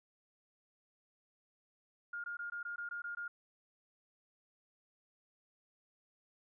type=tone bursts; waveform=sine; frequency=1416 Hz; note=F6; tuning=23 cents sharp; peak=-39 dBFS; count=9; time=2.13-3.28 s; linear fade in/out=5 ms; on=110 ms; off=20 ms; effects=none